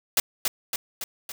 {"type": "noise with echo", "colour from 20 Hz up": "white", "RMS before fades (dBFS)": -20, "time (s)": [0.17, 0.2], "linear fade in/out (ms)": 2, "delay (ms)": 280, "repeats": 4, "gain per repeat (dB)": -4, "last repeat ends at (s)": 1.32, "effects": []}